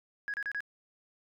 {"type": "tone bursts", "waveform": "sine", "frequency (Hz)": 1661.2, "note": "G#6", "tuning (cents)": 0, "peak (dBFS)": -31, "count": 4, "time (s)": [0.28, 0.605], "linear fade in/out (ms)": 0, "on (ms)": 58, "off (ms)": 31, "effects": ["tanh soft clip ceiling -28 dBFS"]}